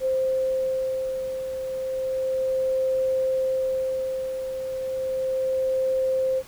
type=beating tone pair; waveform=sine; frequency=523.3 / 523.63 Hz; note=C5 / C5; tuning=0 / +1 cents; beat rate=0.33 Hz; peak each=-23 / -31 dBFS; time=0-6.43 s; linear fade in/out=50 ms; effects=pink hiss -47 dBFS RMS until 6.47 s